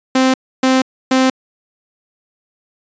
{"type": "tone bursts", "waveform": "sawtooth", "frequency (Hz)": 260.7, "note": "C4", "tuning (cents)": -6, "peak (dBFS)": -6, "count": 3, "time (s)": [0.15, 1.3], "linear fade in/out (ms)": 5, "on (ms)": 190, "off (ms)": 290, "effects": ["resampled to 16000 Hz"]}